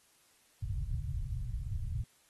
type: low-pass noise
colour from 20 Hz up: white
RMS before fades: -36 dBFS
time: 0.62-2.04 s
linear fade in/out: 5 ms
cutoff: 130 Hz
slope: 48 dB/octave
effects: white hiss -67 dBFS RMS until 2.29 s + AAC 32 kbps